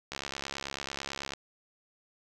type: click train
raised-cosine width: 0.2 ms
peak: -18 dBFS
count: 85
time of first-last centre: 0.12-1.336 s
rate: 69.1 Hz
effects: none